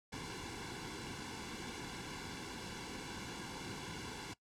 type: noise with comb filter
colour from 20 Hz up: pink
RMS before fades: -45 dBFS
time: 0.12-4.34 s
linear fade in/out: 10 ms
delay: 1.6 ms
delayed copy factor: -0.85
effects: noise-tail reverb RT60 0.1 s tail -19 dB re dry + low-pass 7000 Hz 12 dB/octave